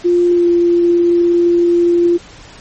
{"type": "tone with pitch glide", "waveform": "sine", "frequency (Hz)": [350.4, 345.6], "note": ["F4", "F4"], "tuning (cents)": [6, -18], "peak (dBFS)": -8, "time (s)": [0.04, 2.18], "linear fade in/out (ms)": 20, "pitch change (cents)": -24, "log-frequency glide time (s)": [0.31, 0.48], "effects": ["pink hiss -38 dBFS RMS until 2.6 s", "MP3 32 kbps"]}